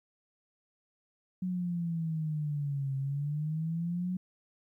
sine exponential two-way sweep, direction down then up, 185 to 134.5 to 185 Hz, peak -30 dBFS, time 1.42-4.17 s, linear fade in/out 5 ms, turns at 2.96 s, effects 12-bit

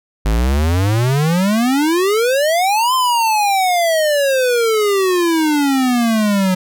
square exponential two-way sweep, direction up then down, 50.6 to 1046.5 to 182.2 Hz, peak -13 dBFS, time 0.25-6.55 s, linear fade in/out 10 ms, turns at 2.94 s, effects none

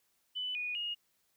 sine tone with pitch steps, 2999 / 2464 / 2863 Hz, F#7 / D#7 / F7, +23 / -17 / +42 cents, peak -34 dBFS, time 0.35-0.95 s, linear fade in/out 20 ms, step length 200 ms, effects white hiss -75 dBFS RMS until 1.36 s

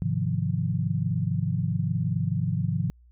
sine chord, F minor seventh, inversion first, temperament equal, 103.83 / 130.81 / 155.56 / 174.61 Hz, Ab2 / C3 / Eb3 / F3, 0 / 0 / 0 / 0 cents, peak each -29 dBFS, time 0.02-2.9 s, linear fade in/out 0 ms, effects added 60 Hz sine -52 dBFS peak until 3.11 s

